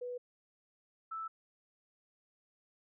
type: tone pair in turn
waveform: sine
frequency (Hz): 492.4 / 1317.7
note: B4 / E6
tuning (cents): -5 / -1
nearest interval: octave + perfect fourth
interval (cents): 1704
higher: second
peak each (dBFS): -38 / -38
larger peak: neither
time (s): 0.01-0.18 / 1.11-1.28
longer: neither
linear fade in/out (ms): 10
effects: none